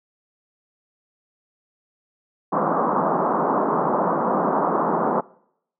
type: band-pass noise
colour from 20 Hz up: white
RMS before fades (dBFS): -21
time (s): 2.52-5.21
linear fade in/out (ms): 10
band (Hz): 160 to 1200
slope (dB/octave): 48
effects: noise-tail reverb RT60 0.7 s tail -23 dB re dry